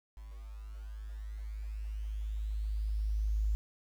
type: tone with level ramp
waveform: sine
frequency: 52.7 Hz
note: G#1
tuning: 26 cents sharp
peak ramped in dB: -44 to -27 dBFS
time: 0.17-3.55 s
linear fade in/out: 0 ms
effects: 10-bit